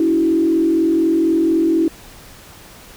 sine tone with frequency modulation, 328.1 Hz, E4, 8 cents flat, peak -12 dBFS, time 0-1.88 s, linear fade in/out 2 ms, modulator 44.1 Hz, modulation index 0.73, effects pink hiss -41 dBFS RMS until 2.96 s

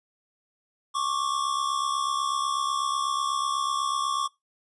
square tone pair together, 1093 / 1161.1 Hz, C#6 / D6, -25 / -20 cents, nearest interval minor second, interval 105 cents, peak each -29 / -29 dBFS, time 0.94-4.28 s, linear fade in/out 20 ms, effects noise-tail reverb RT60 0.2 s tail -22 dB re dry + resampled to 24000 Hz

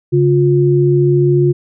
sine tone pair together, 140.4 / 354.8 Hz, C#3 / F4, +22 / +27 cents, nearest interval octave + major third, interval 1605 cents, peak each -11 dBFS, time 0.12-1.53 s, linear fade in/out 20 ms, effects none

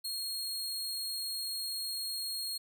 sawtooth tone, 4269 Hz, C8, 34 cents sharp, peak -32 dBFS, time 0.04-2.58 s, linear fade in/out 10 ms, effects none

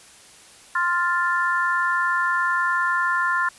sine chord, F major, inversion second, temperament equal, 1046.5 / 1396.9 / 1760 Hz, C6 / F6 / A6, 0 / 0 / 0 cents, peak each -23 / -23 / -24 dBFS, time 0.75-3.49 s, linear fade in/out 5 ms, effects white hiss -48 dBFS RMS until 3.58 s + resampled to 24000 Hz

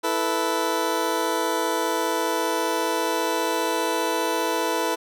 20% pulse chord, E suspended fourth, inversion none, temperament just, 329.6 / 439.5 / 494.4 Hz, E4 / A4 / B4, 0 / -2 / +2 cents, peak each -22 dBFS, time 0.03-4.96 s, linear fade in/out 20 ms, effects none

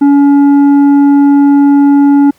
sine tone with tanh clipping, 283.1 Hz, C#4, 37 cents sharp, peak -4 dBFS, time 0.01-2.31 s, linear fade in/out 10 ms, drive 7 dB, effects pink hiss -49 dBFS RMS until 2.38 s

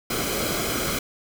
pink noise with comb filter, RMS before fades -26 dBFS, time 0.1-0.99 s, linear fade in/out 5 ms, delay 1.1 ms, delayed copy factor -0.65, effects none

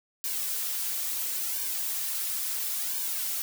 blue noise with flanger, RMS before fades -31 dBFS, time 0.24-3.42 s, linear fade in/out 0 ms, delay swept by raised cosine 1.5 to 4.9 ms, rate 0.73 Hz, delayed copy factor -0.85, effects none

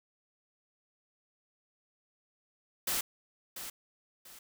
white noise with echo, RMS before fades -32 dBFS, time 2.87-3.01 s, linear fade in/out 5 ms, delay 690 ms, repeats 2, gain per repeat -10 dB, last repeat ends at 4.39 s, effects none

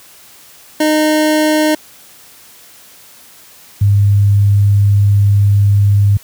25% pulse / sine tone pair in turn, 307.5 / 101.14 Hz, D#4 / G#2, -20 / -45 cents, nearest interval octave + perfect fifth, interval 1925 cents, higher first, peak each -6 dBFS, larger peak neither, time 0.8-1.75 / 3.81-6.17 s, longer second, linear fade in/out 5 ms, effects white hiss -41 dBFS RMS until 6.23 s + high-pass 60 Hz 12 dB/octave

